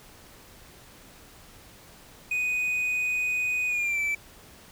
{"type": "tone with pitch glide", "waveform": "triangle", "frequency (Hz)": [2489, 2322], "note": ["D#7", "D7"], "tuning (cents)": [0, -20], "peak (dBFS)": -23, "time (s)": [2.31, 4.15], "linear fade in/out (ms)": 5, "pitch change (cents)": -120, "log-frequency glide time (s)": [3.67, 4], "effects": ["pink hiss -51 dBFS RMS until 4.71 s"]}